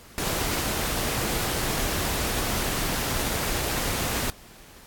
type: noise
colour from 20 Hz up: pink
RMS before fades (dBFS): -27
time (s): 0.18-4.3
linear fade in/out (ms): 0
effects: pink hiss -49 dBFS RMS until 4.86 s + AAC 64 kbps